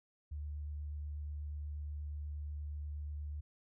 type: tone with vibrato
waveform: sine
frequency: 74 Hz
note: D2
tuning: 14 cents sharp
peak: -39 dBFS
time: 0.31-3.41 s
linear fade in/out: 10 ms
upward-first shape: square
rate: 8.3 Hz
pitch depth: 8 cents each way
effects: none